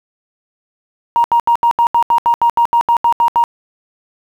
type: tone bursts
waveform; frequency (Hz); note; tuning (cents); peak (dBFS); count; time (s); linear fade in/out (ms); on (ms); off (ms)
sine; 940; A#5; +14; -7; 15; 1.16-3.439; 0; 81; 76
effects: tanh soft clip ceiling -3 dBFS + 7-bit